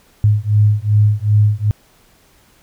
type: beating tone pair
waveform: sine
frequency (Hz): 103.83 / 106.43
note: G#2 / G#2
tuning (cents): 0 / +43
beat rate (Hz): 2.6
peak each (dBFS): -13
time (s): 0.24-1.71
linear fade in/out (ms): 0
effects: pink hiss -52 dBFS RMS until 2.62 s